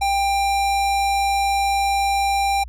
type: tone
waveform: square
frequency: 793 Hz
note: G5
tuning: 20 cents sharp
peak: -18 dBFS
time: 0.01-2.64 s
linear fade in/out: 10 ms
effects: added 60 Hz sine -33 dBFS peak until 2.68 s + low-pass 11000 Hz 12 dB/octave